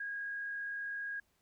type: tone with frequency modulation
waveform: sine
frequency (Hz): 1638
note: G#6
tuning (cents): -24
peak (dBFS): -37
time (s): 0-1.2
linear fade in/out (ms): 5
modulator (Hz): 56.9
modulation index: 0.37
effects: pink hiss -75 dBFS RMS until 1.41 s